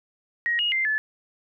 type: tone with pitch steps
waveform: sine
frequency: 1888 / 2874 / 2089 / 1731 Hz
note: A#6 / F7 / C7 / A6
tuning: +22 / +49 / -3 / -29 cents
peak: -21 dBFS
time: 0.46-0.98 s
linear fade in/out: 0 ms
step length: 130 ms
effects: none